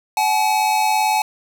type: tone pair together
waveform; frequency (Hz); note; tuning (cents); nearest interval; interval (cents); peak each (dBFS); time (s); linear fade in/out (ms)
square; 758.1 / 856; F#5 / A5; +42 / -48; major second; 210; -22 / -17; 0.17-1.22; 2
effects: none